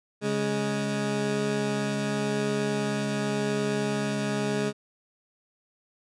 20% pulse tone pair together, 138.77 / 207.7 Hz, C#3 / G#3, +2 / 0 cents, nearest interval perfect fifth, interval 698 cents, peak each -26 / -22 dBFS, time 0.21-4.73 s, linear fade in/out 50 ms, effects resampled to 22050 Hz

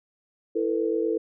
sine chord, E suspended fourth, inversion none, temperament equal with one note detuned, 329.6 / 445.6 / 493.9 Hz, E4 / A4 / B4, 0 / +22 / 0 cents, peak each -27 / -25 / -30 dBFS, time 0.55-1.18 s, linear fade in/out 10 ms, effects none

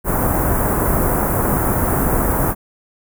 pink band-stop noise, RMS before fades -17 dBFS, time 0.04-2.55 s, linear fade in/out 50 ms, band 1400 to 11000 Hz, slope 24 dB/octave, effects none

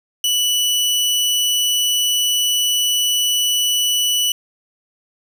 sawtooth tone, 2960 Hz, F#7, in tune, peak -12 dBFS, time 0.24-4.32 s, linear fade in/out 2 ms, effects none

